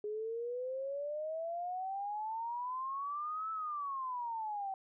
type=exponential two-way sweep; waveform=sine; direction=up then down; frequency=415.3 to 1318.5 to 762 Hz; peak=-36 dBFS; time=0.04-4.74 s; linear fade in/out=2 ms; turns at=3.51 s; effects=none